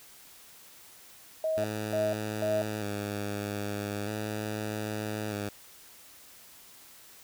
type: tone bursts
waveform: sine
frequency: 635 Hz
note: D#5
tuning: 35 cents sharp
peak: -26 dBFS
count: 3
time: 1.44-2.62 s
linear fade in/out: 2 ms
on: 200 ms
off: 290 ms
type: tone with vibrato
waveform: 10% pulse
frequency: 104.6 Hz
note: G#2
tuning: 13 cents sharp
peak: -24 dBFS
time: 1.57-5.49 s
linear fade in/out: 5 ms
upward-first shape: square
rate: 0.4 Hz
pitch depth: 35 cents each way
effects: white hiss -53 dBFS RMS until 7.23 s